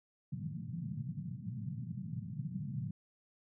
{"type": "band-pass noise", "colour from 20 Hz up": "pink", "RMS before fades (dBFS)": -41, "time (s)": [0.32, 2.91], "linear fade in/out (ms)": 5, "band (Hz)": [110, 200], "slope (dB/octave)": 48, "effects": []}